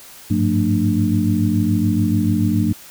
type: tone cluster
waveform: sine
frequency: 100.2 / 107.2 / 179.3 / 225.3 / 298.3 Hz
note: G2 / A2 / F3 / A3 / D4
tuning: +38 / -45 / +46 / +41 / +27 cents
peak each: -20 / -25 / -21 / -19 / -21 dBFS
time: 0.3-2.73 s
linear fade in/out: 10 ms
effects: white hiss -41 dBFS RMS until 2.9 s